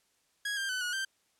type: tone with pitch steps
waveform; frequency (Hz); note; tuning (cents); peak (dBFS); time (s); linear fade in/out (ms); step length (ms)
sawtooth; 1656 / 1589 / 1508 / 1454 / 1567; G#6 / G6 / F#6 / F#6 / G6; -5 / +23 / +32 / -31 / -1; -28; 0.45-1.05; 5; 120
effects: white hiss -72 dBFS RMS until 1.39 s + low-pass 10000 Hz 12 dB/octave

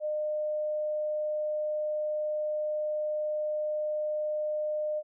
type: tone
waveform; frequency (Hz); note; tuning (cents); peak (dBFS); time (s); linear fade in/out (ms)
sine; 607; D#5; -43; -28; 0-5.03; 50
effects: none

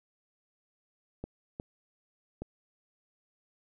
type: clicks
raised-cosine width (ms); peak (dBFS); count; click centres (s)
2; -24; 3; 1.24 / 1.599 / 2.42
effects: none

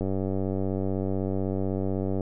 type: click train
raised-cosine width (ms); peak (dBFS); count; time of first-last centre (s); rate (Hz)
2; -16; 212; 0.01-2.208; 96
effects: none

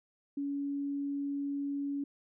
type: tone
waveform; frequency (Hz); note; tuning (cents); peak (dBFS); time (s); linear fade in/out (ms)
sine; 282.1; C#4; +30; -32; 0.37-2.04; 5
effects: none

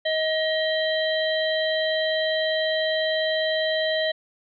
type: harmonic tone with a mistuned harmonic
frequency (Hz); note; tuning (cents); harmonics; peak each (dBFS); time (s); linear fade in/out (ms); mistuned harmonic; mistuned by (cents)
631; D#5; +24; 1 / 3 / 5 / 6; -23 / -28 / -30 / -31; 0.05-4.12; 10; 6; +78
effects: none

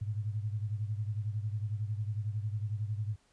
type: beating tone pair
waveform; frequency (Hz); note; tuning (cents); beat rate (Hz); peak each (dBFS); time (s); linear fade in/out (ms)
sine; 103.83 / 114.83; G#2 / A#2; 0 / -26; 11; -33 / -38; 0.01-3.16; 10
effects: pink hiss -69 dBFS RMS until 3.32 s + resampled to 22050 Hz

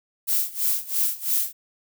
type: noise with tremolo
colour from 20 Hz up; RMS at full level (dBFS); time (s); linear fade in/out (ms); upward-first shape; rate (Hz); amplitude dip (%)
violet; -21; 0.27-1.53; 20; sine; 3; 90
effects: none

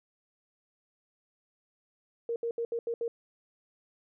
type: tone bursts at uneven times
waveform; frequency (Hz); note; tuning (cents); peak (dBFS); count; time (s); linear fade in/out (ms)
sine; 466.2; A#4; 0; -29; 6; 2.29-2.36 / 2.43-2.51 / 2.58-2.65 / 2.72-2.79 / 2.87-2.94 / 3.01-3.08; 2
effects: none

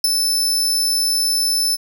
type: tone with ADSR envelope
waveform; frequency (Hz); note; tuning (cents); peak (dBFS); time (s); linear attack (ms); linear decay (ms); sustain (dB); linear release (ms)
sawtooth; 5274; E8; 0; -8; 0.04-1.77; 4; 19; -5; 28
effects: none

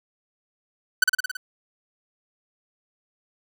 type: tone with echo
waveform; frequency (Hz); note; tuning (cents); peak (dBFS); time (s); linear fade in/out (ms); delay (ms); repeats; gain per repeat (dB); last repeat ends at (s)
45% pulse; 1508; F#6; +32; -12; 1.02-1.04; 5; 55; 6; -3; 1.37
effects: none

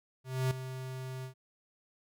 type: tone with ADSR envelope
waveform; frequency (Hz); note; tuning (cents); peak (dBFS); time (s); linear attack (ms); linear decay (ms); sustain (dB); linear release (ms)
square; 130; C3; -11; -27; 0.24-1.34; 270; 4; -12; 100
effects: none

